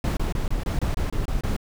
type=noise bursts; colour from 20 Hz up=brown; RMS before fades=-24 dBFS; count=10; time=0.04-1.565 s; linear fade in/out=2 ms; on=130 ms; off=25 ms; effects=none